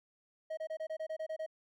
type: tone bursts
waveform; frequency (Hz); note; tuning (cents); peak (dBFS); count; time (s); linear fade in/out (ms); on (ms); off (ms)
triangle; 633; D#5; +30; -34; 10; 0.5-1.464; 10; 73; 26
effects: none